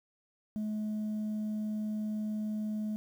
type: tone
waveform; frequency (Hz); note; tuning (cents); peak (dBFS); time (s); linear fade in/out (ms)
sine; 213.5; G#3; +48; -29; 0.56-2.96; 0
effects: tanh soft clip ceiling -31 dBFS + 10-bit